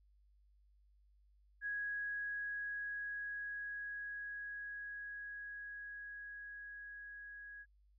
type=tone with level ramp; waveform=sine; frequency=1660 Hz; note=G#6; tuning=1 cent flat; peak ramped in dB=-37 to -49 dBFS; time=1.61-7.66 s; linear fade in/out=50 ms; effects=added 50 Hz sine -66 dBFS peak until 7.98 s